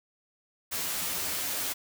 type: noise with comb filter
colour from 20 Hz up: white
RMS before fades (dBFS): -32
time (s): 0.71-1.74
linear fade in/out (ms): 20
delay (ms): 11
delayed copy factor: +0.7
effects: none